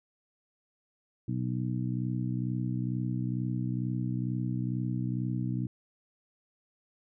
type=harmonic tone; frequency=62.2 Hz; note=B1; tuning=13 cents sharp; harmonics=2 / 3 / 4 / 5; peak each=-31 / -35 / -37 / -39 dBFS; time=1.28-5.67 s; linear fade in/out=5 ms; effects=none